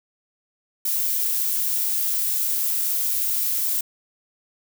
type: noise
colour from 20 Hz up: violet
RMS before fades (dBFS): -23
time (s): 0.85-3.81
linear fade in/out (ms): 5
effects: none